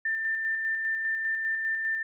sine tone with tremolo, 1788 Hz, A6, 27 cents sharp, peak -25 dBFS, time 0.05-2.03 s, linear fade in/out 5 ms, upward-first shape square, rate 5 Hz, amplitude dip 30%, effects none

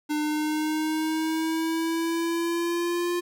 square exponential sweep, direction up, 299.7 to 351.2 Hz, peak -25 dBFS, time 0.09-3.21 s, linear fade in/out 20 ms, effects none

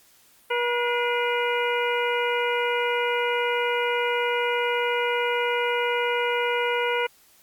harmonic tone with a mistuned harmonic, 481.6 Hz, B4, 44 cents flat, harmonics 1 / 2 / 3 / 4 / 5 / 6, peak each -25 / -28 / -30 / -31 / -32 / -33 dBFS, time 0.5-7.07 s, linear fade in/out 10 ms, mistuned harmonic 4, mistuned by +110 cents, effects white hiss -57 dBFS RMS until 7.42 s + Opus 48 kbps

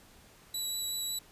20% pulse tone with vibrato, 3925 Hz, B7, 11 cents flat, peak -27 dBFS, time 0.54-1.19 s, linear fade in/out 5 ms, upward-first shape sine, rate 5.4 Hz, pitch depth 9 cents each way, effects pink hiss -58 dBFS RMS until 1.31 s + resampled to 32000 Hz

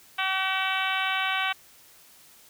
harmonic tone with a mistuned harmonic, 380.6 Hz, F#4, 49 cents sharp, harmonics 2 / 3 / 4 / 5 / 6 / 7 / 8 / 9 / 10, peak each -32 / -32 / -30 / -36 / -32 / -33 / -33 / -39 / -39 dBFS, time 0.18-1.53 s, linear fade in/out 10 ms, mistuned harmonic 9, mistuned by +15 cents, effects white hiss -54 dBFS RMS until 2.49 s

